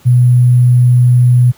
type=tone with sample-and-hold; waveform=sine; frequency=123.47 Hz; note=B2; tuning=in tune; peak=-4 dBFS; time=0.05-1.52 s; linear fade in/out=20 ms; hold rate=11025 Hz; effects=pink hiss -45 dBFS RMS until 1.57 s + high-pass 60 Hz 12 dB/octave